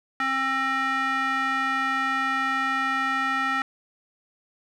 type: tone with band-pass filter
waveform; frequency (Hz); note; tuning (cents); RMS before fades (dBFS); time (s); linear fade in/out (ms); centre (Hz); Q
square; 266.7; C4; +33; -25; 0.2-3.62; 2; 1600; 3.8
effects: none